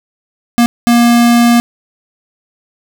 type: tone bursts at uneven times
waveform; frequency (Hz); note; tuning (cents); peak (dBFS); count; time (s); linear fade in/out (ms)
square; 237.1; A#3; +30; -6; 2; 0.58-0.66 / 0.87-1.6; 0
effects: none